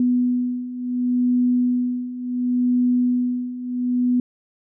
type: beating tone pair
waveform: sine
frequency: 246.9 / 247.6 Hz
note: B3 / B3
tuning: 0 / +5 cents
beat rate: 0.7 Hz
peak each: -23 / -19 dBFS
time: 0-4.2 s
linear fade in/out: 2 ms
effects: none